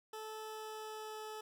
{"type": "tone with pitch glide", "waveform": "20% pulse", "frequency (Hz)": [435.5, 432], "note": ["A4", "A4"], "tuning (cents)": [-18, -32], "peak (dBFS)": -39, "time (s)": [0.13, 1.41], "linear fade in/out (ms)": 5, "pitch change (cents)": -14, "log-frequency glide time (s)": [0.4, 1.2], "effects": []}